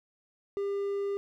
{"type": "tone", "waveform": "triangle", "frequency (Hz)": 399.9, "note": "G4", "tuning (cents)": 35, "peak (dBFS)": -27, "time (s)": [0.57, 1.17], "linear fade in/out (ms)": 0, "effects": []}